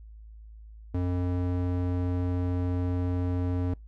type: tone with band-pass filter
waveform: square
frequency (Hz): 89.3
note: F2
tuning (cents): +39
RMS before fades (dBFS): -28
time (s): 0.94-3.74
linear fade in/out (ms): 5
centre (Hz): 220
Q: 0.74
effects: noise-tail reverb RT60 0.2 s tail -25 dB re dry + added 54 Hz sine -44 dBFS peak until 3.87 s